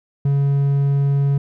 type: tone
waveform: triangle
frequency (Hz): 140.1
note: C#3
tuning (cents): +19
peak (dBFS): -12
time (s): 0.25-1.38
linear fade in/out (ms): 5
effects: none